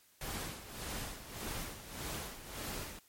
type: noise with tremolo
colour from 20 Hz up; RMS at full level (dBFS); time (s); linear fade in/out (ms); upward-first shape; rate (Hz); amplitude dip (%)
pink; -40; 0.21-2.99; 2; sine; 1.7; 70
effects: white hiss -66 dBFS RMS until 3.08 s + MP3 64 kbps